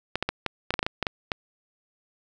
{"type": "clicks", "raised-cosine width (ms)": 0.3, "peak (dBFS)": -9, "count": 12, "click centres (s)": [0.156, 0.226, 0.29, 0.463, 0.706, 0.74, 0.792, 0.829, 0.865, 1.027, 1.068, 1.318], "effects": []}